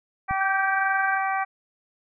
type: harmonic tone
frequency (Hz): 386.4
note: G4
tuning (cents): -25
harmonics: 2 / 3 / 4 / 5 / 6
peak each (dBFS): -25 / -29 / -31 / -33 / -35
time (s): 0.28-1.45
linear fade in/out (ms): 20
type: click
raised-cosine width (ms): 5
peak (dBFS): -21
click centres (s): 0.31
type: tone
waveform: sine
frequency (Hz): 1568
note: G6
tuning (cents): 0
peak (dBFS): -24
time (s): 0.4-1.18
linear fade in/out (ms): 10
effects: none